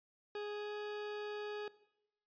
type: tone with pitch glide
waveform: 40% pulse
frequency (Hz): 415.3 to 417.9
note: G#4 to G#4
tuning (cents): 0 to +11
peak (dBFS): -39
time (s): 0.35-1.68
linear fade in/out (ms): 2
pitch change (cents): +11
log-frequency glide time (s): 0.49-0.74
effects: noise-tail reverb RT60 0.8 s tail -18 dB re dry + resampled to 11025 Hz